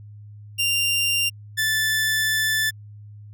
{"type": "tone pair in turn", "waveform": "sawtooth", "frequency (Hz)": [2784, 1753.8], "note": ["F7", "A6"], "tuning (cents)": [-6, -6], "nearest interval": "minor sixth", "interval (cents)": 800, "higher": "first", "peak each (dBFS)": -16, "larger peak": "neither", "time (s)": [[0.58, 1.3], [1.57, 2.71]], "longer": "second", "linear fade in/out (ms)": 20, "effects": ["added 104 Hz sine -39 dBFS peak until 3.33 s"]}